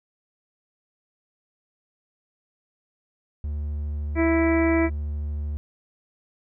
triangle tone, 73.9 Hz, D2, 11 cents sharp, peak -24 dBFS, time 3.44-5.57 s, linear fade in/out 0 ms
harmonic tone, 329.6 Hz, E4, in tune, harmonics 1 / 2 / 3 / 4 / 5 / 6 / 7, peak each -19 / -27 / -33 / -36 / -37 / -31 / -32 dBFS, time 4.15-4.9 s, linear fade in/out 50 ms
effects none

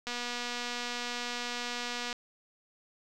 click train, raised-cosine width 0.2 ms, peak -19 dBFS, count 499, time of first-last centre 0.07-2.128 s, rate 242 Hz, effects none

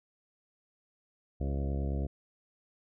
harmonic tone with a mistuned harmonic, 69.3 Hz, C#2, in tune, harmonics 1 / 2 / 3 / 4 / 5 / 6 / 7 / 8 / 9 / 10, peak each -31 / -37 / -41 / -43 / -45 / -47 / -48 / -49 / -50 / -51 dBFS, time 1.4-2.07 s, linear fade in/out 10 ms, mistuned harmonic 7, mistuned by +21 cents, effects none

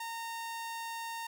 sawtooth tone, 919 Hz, A#5, 25 cents flat, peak -34 dBFS, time 0-1.27 s, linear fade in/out 5 ms, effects none

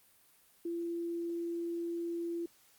sine tone, 339.9 Hz, F4, 47 cents flat, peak -34 dBFS, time 0.65-2.46 s, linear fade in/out 5 ms, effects white hiss -65 dBFS RMS until 2.78 s + Opus 32 kbps

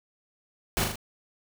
pink noise with echo, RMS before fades -26 dBFS, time 0.77-0.84 s, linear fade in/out 0 ms, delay 39 ms, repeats 3, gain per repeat -4 dB, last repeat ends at 0.957 s, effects none

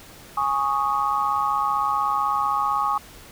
sine chord, Ab suspended fourth, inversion none, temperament equal, 830.6 / 1108.7 / 1244.5 Hz, Ab5 / Db6 / Eb6, 0 / 0 / 0 cents, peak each -25 / -23 / -25 dBFS, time 0.37-2.98 s, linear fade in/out 5 ms, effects pink hiss -45 dBFS RMS until 3.31 s

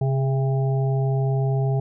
harmonic tone with a mistuned harmonic, 133.4 Hz, C3, 34 cents sharp, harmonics 1 / 3 / 5 / 6, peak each -19 / -29 / -33 / -35 dBFS, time 0.01-1.8 s, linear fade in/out 5 ms, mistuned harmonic 3, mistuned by +35 cents, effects none

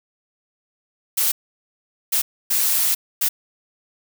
blue noise bursts at uneven times, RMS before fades -19 dBFS, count 4, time 1.17-1.32 / 2.12-2.22 / 2.5-2.95 / 3.21-3.29 s, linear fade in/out 10 ms, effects none

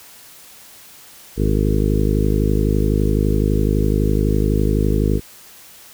harmonic tone with a mistuned harmonic, 51.91 Hz, G#1, in tune, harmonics 1 / 2 / 3 / 4 / 5 / 6 / 7 / 8 / 9, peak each -18 / -21 / -23 / -24 / -25 / -26 / -26 / -27 / -28 dBFS, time 1.36-5.21 s, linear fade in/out 50 ms, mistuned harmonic 9, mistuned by -16 cents, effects white hiss -43 dBFS RMS until 5.93 s

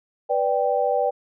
sine chord, G major, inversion first, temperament equal, 493.9 / 587.3 / 784 Hz, B4 / D5 / G5, 0 / 0 / 0 cents, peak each -23 dBFS, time 0.29-1.11 s, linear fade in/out 20 ms, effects none

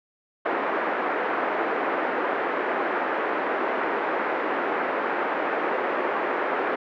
pink band-pass noise, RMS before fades -26 dBFS, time 0.45-6.76 s, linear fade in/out 10 ms, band 330 to 1900 Hz, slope 24 dB/octave, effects none

